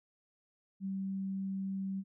sine tone, 193.1 Hz, G3, 26 cents flat, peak -34 dBFS, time 0.8-2.04 s, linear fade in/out 50 ms, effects none

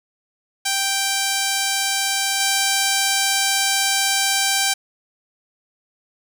5% pulse tone with level steps, 784 Hz, G5, in tune, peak -7 / -5 dBFS, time 0.65-4.74 s, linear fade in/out 10 ms, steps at 2.4 s, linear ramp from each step 2 ms, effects none

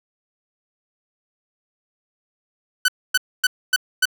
sawtooth tone bursts, 1501 Hz, F#6, 24 cents sharp, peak -10 dBFS, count 5, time 2.85-4.055 s, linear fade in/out 5 ms, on 33 ms, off 260 ms, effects none

